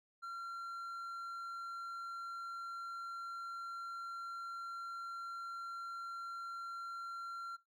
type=tone; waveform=triangle; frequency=1371 Hz; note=F6; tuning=32 cents flat; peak=-40 dBFS; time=0.22-7.57 s; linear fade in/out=20 ms; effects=noise-tail reverb RT60 0.2 s tail -18 dB re dry